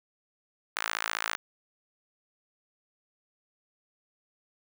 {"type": "tone with high-pass filter", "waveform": "sawtooth", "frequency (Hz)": 55, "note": "A1", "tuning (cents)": 0, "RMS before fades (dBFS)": -33, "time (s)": [0.76, 1.36], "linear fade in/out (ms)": 0, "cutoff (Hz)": 1400, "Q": 1.6, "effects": []}